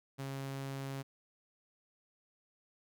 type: tone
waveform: sawtooth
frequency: 136.3 Hz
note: C#3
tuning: 29 cents flat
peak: -35 dBFS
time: 0.18-1.03 s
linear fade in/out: 20 ms
effects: none